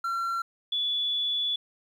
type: tone pair in turn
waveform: triangle / sine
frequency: 1363 / 3435 Hz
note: F6 / A7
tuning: -43 / -42 cents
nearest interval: octave + major third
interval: 1601 cents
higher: second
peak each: -25 dBFS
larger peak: neither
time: 0.04-0.42 / 0.72-1.56 s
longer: second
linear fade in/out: 5 ms
effects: 10-bit